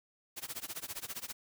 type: noise with tremolo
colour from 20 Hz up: white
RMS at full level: -39 dBFS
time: 0.36-1.33 s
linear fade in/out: 20 ms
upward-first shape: sine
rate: 15 Hz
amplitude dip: 95%
effects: none